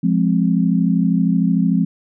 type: chord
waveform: sine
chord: F minor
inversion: none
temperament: equal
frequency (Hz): 174.61 / 207.7 / 261.6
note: F3 / Ab3 / C4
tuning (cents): 0 / 0 / 0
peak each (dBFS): -16 / -18 / -19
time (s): 0.03-1.85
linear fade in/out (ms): 10
effects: none